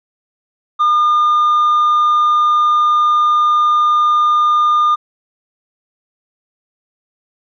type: tone with tanh clipping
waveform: sine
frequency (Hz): 1211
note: D#6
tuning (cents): -47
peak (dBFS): -10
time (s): 0.79-4.96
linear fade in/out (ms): 20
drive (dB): 2
effects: none